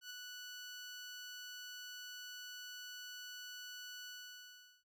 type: tone with ADSR envelope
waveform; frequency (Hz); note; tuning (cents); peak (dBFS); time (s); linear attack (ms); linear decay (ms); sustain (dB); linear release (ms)
15% pulse; 1480; F#6; 0; -38; 0.01-4.84; 95; 4; -3; 770
effects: none